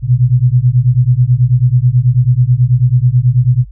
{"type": "beating tone pair", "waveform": "sine", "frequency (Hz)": [120, 129.2], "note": ["B2", "C3"], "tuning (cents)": [-49, -21], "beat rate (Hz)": 9.2, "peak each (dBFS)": -10, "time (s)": [0.02, 3.65], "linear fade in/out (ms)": 50, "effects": ["noise-tail reverb RT60 0.1 s tail -26 dB re dry", "added 50 Hz sine -30 dBFS peak until 3.71 s"]}